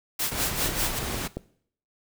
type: noise with tremolo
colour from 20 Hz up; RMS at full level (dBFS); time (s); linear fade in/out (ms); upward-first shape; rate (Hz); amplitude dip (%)
white; -26; 0.19-0.99; 5; sine; 5.1; 95
type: noise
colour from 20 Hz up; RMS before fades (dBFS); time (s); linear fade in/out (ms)
pink; -31; 0.31-1.28; 10
type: clicks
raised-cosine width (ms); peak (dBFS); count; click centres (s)
2; -19 / -17 / -19 / -20 / -17; 5; 0.66 / 0.691 / 1.029 / 1.144 / 1.37
effects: noise-tail reverb RT60 0.6 s tail -19 dB re dry